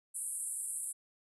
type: band-pass noise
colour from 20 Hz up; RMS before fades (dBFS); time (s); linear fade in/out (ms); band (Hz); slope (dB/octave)
pink; -39; 0.14-0.93; 20; 8200 to 11000; 96
effects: none